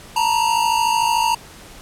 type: tone pair together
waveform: square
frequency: 899 / 952.5 Hz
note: A5 / A#5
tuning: +37 / +37 cents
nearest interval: minor second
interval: 100 cents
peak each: -19 dBFS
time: 0.16-1.35 s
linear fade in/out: 5 ms
effects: pink hiss -41 dBFS RMS until 1.81 s + low-pass 12000 Hz 12 dB/octave